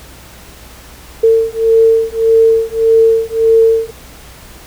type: beating tone pair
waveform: sine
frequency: 450.2 / 451.9 Hz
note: A4 / A4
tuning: +40 / +46 cents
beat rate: 1.7 Hz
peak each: -10 dBFS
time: 1.23-3.91 s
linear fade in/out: 10 ms
effects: added 60 Hz sine -39 dBFS peak until 4.66 s + pink hiss -37 dBFS RMS until 4.66 s